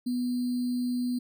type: tone with sample-and-hold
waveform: sine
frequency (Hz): 246.9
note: B3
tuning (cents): 0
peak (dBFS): -26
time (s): 0.06-1.19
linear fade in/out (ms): 10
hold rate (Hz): 4410
effects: none